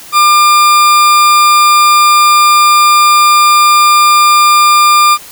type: tone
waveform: 40% pulse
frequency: 1200 Hz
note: D6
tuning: 37 cents sharp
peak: -3 dBFS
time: 0.12-5.18 s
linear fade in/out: 50 ms
effects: white hiss -32 dBFS RMS until 5.31 s